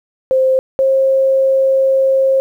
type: tone pair in turn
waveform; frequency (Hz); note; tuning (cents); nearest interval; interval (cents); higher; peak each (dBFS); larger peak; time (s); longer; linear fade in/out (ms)
sine; 523.3 / 534.3; C5 / C5; 0 / +36; unison; 36; second; -9; neither; 0.31-0.59 / 0.79-2.4; second; 0
effects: 8-bit